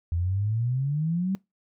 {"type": "exponential sweep", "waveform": "sine", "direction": "up", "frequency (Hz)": [82.41, 196], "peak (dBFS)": -23, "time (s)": [0.12, 1.35], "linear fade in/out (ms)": 0, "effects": ["noise-tail reverb RT60 0.2 s tail -24 dB re dry"]}